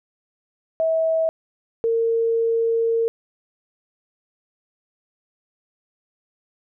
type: tone pair in turn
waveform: sine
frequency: 647 / 457.5 Hz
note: E5 / A#4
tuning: -32 / -32 cents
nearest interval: tritone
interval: 600 cents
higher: first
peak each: -17 dBFS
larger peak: neither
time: 0.8-1.29 / 1.84-3.08 s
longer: second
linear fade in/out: 0 ms
effects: none